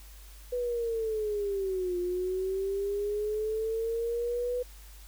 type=linear two-way sweep; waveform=sine; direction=down then up; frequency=496.3 to 353 to 496.3 Hz; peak=-28 dBFS; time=0.52-4.63 s; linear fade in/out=10 ms; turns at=1.98 s; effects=added 50 Hz sine -47 dBFS peak until 5.07 s + white hiss -55 dBFS RMS until 5.07 s